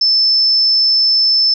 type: tone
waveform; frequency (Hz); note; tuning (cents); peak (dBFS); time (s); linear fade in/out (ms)
sine; 5274; E8; 0; -9; 0.01-1.54; 5
effects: none